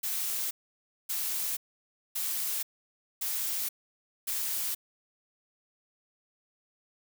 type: noise bursts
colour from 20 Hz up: blue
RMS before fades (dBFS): -32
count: 5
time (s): 0.03-4.75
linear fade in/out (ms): 10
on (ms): 480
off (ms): 580
effects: none